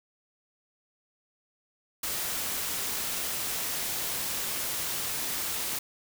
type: noise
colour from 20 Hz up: white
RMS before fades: -32 dBFS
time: 2.03-5.79 s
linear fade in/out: 5 ms
effects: none